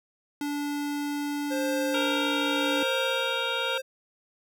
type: tone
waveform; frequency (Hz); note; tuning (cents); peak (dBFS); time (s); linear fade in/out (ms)
square; 290; D4; -22; -29; 0.41-2.83; 2
type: tone with tremolo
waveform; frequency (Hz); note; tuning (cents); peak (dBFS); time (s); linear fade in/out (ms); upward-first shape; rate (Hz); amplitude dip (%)
square; 527; C5; +12; -28; 1.5-3.82; 20; sine; 0.87; 55
type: harmonic tone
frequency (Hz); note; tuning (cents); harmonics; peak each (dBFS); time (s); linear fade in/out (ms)
465.6; A#4; -2; 1 / 2 / 3 / 5 / 6 / 7 / 8; -36 / -35 / -32 / -37 / -35 / -37 / -33; 1.94-3.78; 5
effects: none